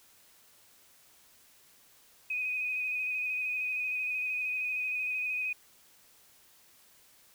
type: tone with vibrato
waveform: sine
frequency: 2500 Hz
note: D#7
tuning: 8 cents sharp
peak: -30 dBFS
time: 2.3-5.53 s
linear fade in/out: 5 ms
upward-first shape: square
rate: 13 Hz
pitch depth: 19 cents each way
effects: white hiss -61 dBFS RMS until 7.34 s

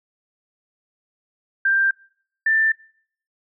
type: tone pair in turn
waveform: sine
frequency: 1581 / 1777.8 Hz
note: G6 / A6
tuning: +14 / +17 cents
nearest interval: major second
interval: 203 cents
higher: second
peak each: -15 dBFS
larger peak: neither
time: 1.65-1.91 / 2.46-2.72 s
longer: neither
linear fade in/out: 5 ms
effects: noise-tail reverb RT60 0.6 s tail -25 dB re dry

